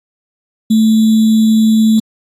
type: tone with sample-and-hold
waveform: sine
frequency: 220 Hz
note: A3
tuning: in tune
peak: -6 dBFS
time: 0.7-2 s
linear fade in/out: 10 ms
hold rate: 3675 Hz
effects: AAC 48 kbps